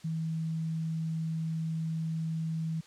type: tone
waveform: sine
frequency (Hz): 161.3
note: E3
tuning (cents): -37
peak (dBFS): -30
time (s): 0.04-2.81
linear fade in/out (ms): 10
effects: white hiss -57 dBFS RMS until 2.86 s + low-pass 7000 Hz 12 dB/octave